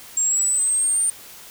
sine exponential sweep, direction up, 7440 to 8990 Hz, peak -17 dBFS, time 0.17-1.1 s, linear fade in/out 2 ms, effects white hiss -42 dBFS RMS until 1.5 s

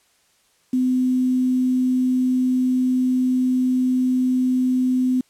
sine tone with quantisation, 254.5 Hz, C4, 48 cents flat, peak -16 dBFS, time 0.73-5.21 s, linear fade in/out 5 ms, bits 7, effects white hiss -61 dBFS RMS until 5.29 s + low-pass 10000 Hz 12 dB/octave

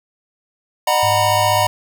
square chord, B major seventh, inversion first, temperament equal with one note detuned, 608.4 / 740 / 932.3 / 987.8 Hz, D#5 / F#5 / A#5 / B5, -39 / 0 / 0 / 0 cents, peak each -20 dBFS, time 0.87-1.67 s, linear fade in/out 5 ms
sine tone, 103 Hz, G#2, 14 cents flat, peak -23 dBFS, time 1.03-1.67 s, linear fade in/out 0 ms
effects none

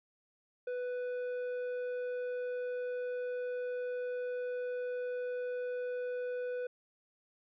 sine tone with tanh clipping, 495.6 Hz, B4, 6 cents sharp, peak -36 dBFS, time 0.67-6.67 s, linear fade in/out 5 ms, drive 8 dB, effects none

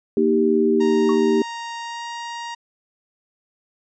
sine chord, Eb major, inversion second, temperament equal, 233.1 / 311.1 / 392 Hz, Bb3 / Eb4 / G4, 0 / 0 / 0 cents, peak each -20 / -21 / -17 dBFS, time 0.17-1.42 s, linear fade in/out 2 ms
sawtooth tone with pitch glide, 932.3 to 938.8 Hz, A#5 to A#5, 0 to +12 cents, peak -25 dBFS, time 0.8-2.55 s, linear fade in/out 10 ms, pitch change +12 cents, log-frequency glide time 1.8-2.04 s
sine tone with exponential decay, 1109 Hz, C#6, in tune, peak -22 dBFS, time 1.09-1.23 s, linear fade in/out 2 ms, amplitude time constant 30 ms
effects resampled to 16000 Hz

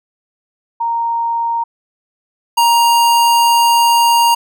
sine / square tone pair in turn, 929 / 937.1 Hz, A#5 / A#5, -6 / +9 cents, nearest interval unison, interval 15 cents, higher second, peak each -14 / -9 dBFS, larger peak second, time 0.8-1.64 / 2.57-4.35 s, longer second, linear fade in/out 10 ms, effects none

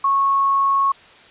sine tone, 1100 Hz, C#6, 14 cents flat, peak -14 dBFS, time 0.04-0.92 s, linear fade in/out 5 ms, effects white hiss -46 dBFS RMS until 1.3 s + resampled to 8000 Hz

